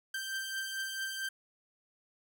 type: beating tone pair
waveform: sawtooth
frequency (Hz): 1566 / 1570.5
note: G6 / G6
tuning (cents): -2 / +3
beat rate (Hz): 4.5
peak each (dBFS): -33 / -39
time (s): 0.14-1.29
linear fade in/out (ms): 5
effects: none